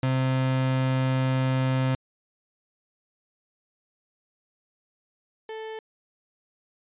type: tone pair in turn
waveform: 35% pulse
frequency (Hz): 130.81 / 440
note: C3 / A4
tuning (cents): 0 / 0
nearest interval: octave + major sixth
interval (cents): 2100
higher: second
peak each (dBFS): -20 / -32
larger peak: first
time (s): 0.03-1.95 / 5.49-5.79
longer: first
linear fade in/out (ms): 2
effects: resampled to 8000 Hz